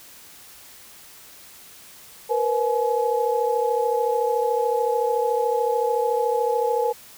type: tone cluster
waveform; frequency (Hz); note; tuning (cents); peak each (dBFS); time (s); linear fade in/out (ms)
sine; 471.3 / 505 / 848; A#4 / B4 / G#5; +19 / +39 / +36; -22 / -25 / -24; 2.29-6.93; 20
effects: white hiss -46 dBFS RMS until 7.17 s